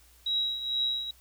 sine tone with tremolo, 3857 Hz, B7, 42 cents flat, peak -24 dBFS, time 0.26-1.11 s, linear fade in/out 5 ms, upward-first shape triangle, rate 2.2 Hz, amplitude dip 70%, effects added 60 Hz sine -59 dBFS peak until 1.2 s + white hiss -60 dBFS RMS until 1.2 s

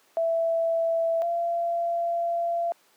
sine tone pair in turn, 662 / 683 Hz, E5 / F5, +7 / -39 cents, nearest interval minor second, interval 54 cents, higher second, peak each -21 / -23 dBFS, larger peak first, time 0.17-1.22 / 1.22-2.72 s, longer second, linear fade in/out 0 ms, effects pink hiss -61 dBFS RMS until 2.96 s + high-pass 400 Hz 12 dB/octave

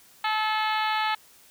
harmonic tone, 432.6 Hz, A4, 29 cents flat, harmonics 2 / 3 / 4 / 5 / 6 / 7 / 8 / 9 / 10, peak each -26 / -30 / -32 / -34 / -36 / -37 / -38 / -39 / -40 dBFS, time 0.24-1.15 s, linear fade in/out 5 ms, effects white hiss -55 dBFS RMS until 1.5 s

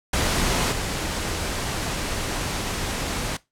pink noise with level steps, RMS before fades -22 / -27 dBFS, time 0.13-3.37 s, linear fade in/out 5 ms, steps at 0.71 s, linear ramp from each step 20 ms, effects noise-tail reverb RT60 0.2 s tail -19 dB re dry + low-pass 10000 Hz 12 dB/octave

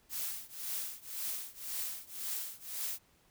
blue noise with tremolo, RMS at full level -36 dBFS, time 0.09-2.99 s, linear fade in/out 50 ms, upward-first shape triangle, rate 1.9 Hz, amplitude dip 95%, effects pink hiss -68 dBFS RMS until 3.3 s

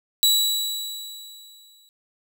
sawtooth tone with exponential decay, 3915 Hz, B7, 16 cents flat, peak -11 dBFS, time 0.23-1.89 s, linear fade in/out 0 ms, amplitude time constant 360 ms, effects none

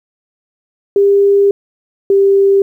sine tone pair in turn, 399.9 / 394.2 Hz, G4 / G4, +35 / +10 cents, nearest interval unison, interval 25 cents, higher first, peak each -6 dBFS, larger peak neither, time 0.96-1.51 / 2.1-2.62 s, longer first, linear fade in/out 2 ms, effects 8-bit

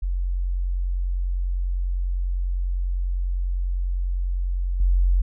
sine tone with level steps, 45 Hz, F#1, 47 cents flat, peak -21 / -15 dBFS, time 0.02-5.22 s, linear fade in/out 10 ms, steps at 4.8 s, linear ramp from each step 5 ms, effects none

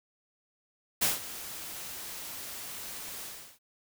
white noise with ADSR envelope, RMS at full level -25 dBFS, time 1.01-3.59 s, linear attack 15 ms, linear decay 160 ms, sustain -16 dB, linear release 360 ms, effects none

